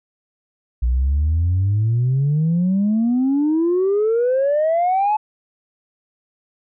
sine exponential sweep, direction up, 58.27 to 868 Hz, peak -13 dBFS, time 0.82-5.17 s, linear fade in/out 10 ms, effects tanh soft clip ceiling -12 dBFS

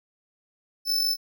45% pulse tone with amplitude modulation, 5274 Hz, E8, in tune, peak -20 dBFS, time 0.85-1.17 s, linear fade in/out 50 ms, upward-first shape sine, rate 47 Hz, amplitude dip 50%, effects none

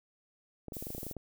clicks, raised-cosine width 2 ms, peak -28 dBFS, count 12, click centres 0.683 / 0.722 / 0.768 / 0.825 / 0.869 / 0.904 / 0.949 / 0.981 / 1.031 / 1.067 / 1.112 / 1.167 s
violet noise, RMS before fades -44 dBFS, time 0.73-1.13 s, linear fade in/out 10 ms
effects none

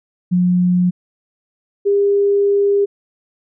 sine tone pair in turn, 179.3 / 402.5 Hz, F3 / G4, +46 / +46 cents, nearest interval octave + major second, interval 1400 cents, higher second, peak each -11 dBFS, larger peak neither, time 0.31-0.91 / 1.85-2.86 s, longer second, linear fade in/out 20 ms, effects none

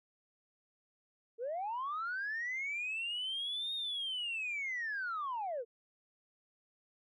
sine linear two-way sweep, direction up then down, 437.4 to 3729 to 437.4 Hz, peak -34 dBFS, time 1.38-5.65 s, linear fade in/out 50 ms, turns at 3.74 s, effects tanh soft clip ceiling -32 dBFS

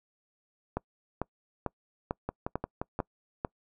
two click trains, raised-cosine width 1 ms, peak -18 / -16 dBFS, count 5 / 7, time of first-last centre 2.29-2.991 / 0.77-3.449 s, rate 5.71 / 2.24 Hz, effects noise-tail reverb RT60 0.1 s tail -26 dB re dry

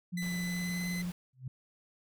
sine tone with vibrato, 177 Hz, F3, 23 cents sharp, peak -33 dBFS, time 0.12-1.12 s, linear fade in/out 20 ms, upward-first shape sine, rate 19 Hz, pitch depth 28 cents each way
sawtooth tone with pitch glide, 2004 to 2031 Hz, B6 to B6, +25 to +48 cents, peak -35 dBFS, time 0.17-1.02 s, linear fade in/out 5 ms, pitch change +23 cents, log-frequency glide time 0.41-0.83 s
pink noise, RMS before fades -49 dBFS, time 0.22-1.12 s, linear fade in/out 2 ms
sine tone with exponential growth, 128.9 Hz, C3, 26 cents flat, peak -33 dBFS, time 1.33-1.48 s, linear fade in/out 5 ms, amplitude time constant 32 ms
effects none

